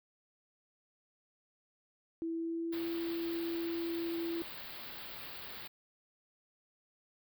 sine tone with pitch glide, 329.6 to 335.9 Hz, E4 to E4, 0 to +33 cents, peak -34 dBFS, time 2.22-4.42 s, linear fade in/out 0 ms, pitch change +33 cents, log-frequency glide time 2.34-2.92 s
white band-stop noise, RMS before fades -46 dBFS, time 2.72-5.68 s, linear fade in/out 10 ms, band 4800 to 15000 Hz, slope 96 dB/octave
effects none

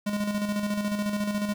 square tone with tremolo, 206.5 Hz, G#3, 10 cents flat, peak -25 dBFS, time 0.06-1.54 s, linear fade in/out 10 ms, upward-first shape square, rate 14 Hz, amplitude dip 45%, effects 10-bit

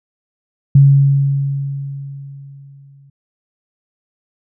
sine tone with exponential decay, 139 Hz, C#3, 5 cents sharp, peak -3 dBFS, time 0.75-3.1 s, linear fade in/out 5 ms, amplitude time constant 510 ms, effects none

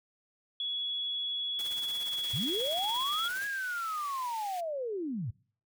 sine tone with pitch glide, 3372 to 3345 Hz, G#7 to G#7, +26 to +12 cents, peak -31 dBFS, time 0.6-3.28 s, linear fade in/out 2 ms, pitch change -14 cents, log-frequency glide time 1.94-2.55 s
white noise with tremolo, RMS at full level -43 dBFS, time 1.59-3.47 s, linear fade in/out 0 ms, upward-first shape sine, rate 17 Hz, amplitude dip 60%
pink high-pass noise, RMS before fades -49 dBFS, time 2.23-4.61 s, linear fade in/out 10 ms, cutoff 1800 Hz, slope 48 dB/octave
sine linear two-way sweep, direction up then down, 91.4 to 1666 to 91.4 Hz, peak -32 dBFS, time 2.33-5.31 s, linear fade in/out 10 ms, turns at 3.46 s
effects noise-tail reverb RT60 0.5 s tail -25 dB re dry

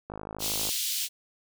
click train, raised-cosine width 1 ms, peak -23 dBFS, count 32, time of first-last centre 0.1-0.69 s, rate 52.5 Hz
pink high-pass noise, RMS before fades -30 dBFS, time 0.39-1.09 s, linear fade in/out 50 ms, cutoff 3100 Hz, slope 24 dB/octave
effects none

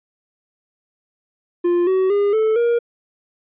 triangle tone with pitch steps, 349.5 / 376.8 / 406.1 / 437.8 / 471.9 Hz, F4 / F#4 / G#4 / A4 / A#4, +1 / +32 / -39 / -9 / +21 cents, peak -12 dBFS, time 1.64-2.79 s, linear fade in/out 10 ms, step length 230 ms, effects resampled to 8000 Hz

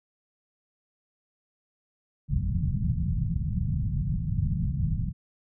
white low-pass noise, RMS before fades -27 dBFS, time 2.28-5.13 s, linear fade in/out 50 ms, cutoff 180 Hz, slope 48 dB/octave, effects none

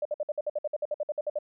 sine tone bursts, 597 Hz, D5, 28 cents sharp, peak -26 dBFS, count 16, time 0.02-1.388 s, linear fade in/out 5 ms, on 33 ms, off 56 ms, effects none

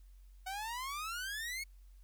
sawtooth exponential sweep, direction up, 740 to 2222 Hz, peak -35 dBFS, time 0.46-1.64 s, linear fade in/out 10 ms, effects added 46 Hz sine -54 dBFS peak until 2.03 s + white hiss -75 dBFS RMS until 2.03 s

